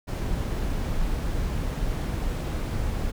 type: noise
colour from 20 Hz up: brown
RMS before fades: -27 dBFS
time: 0.07-3.12 s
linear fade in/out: 20 ms
effects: none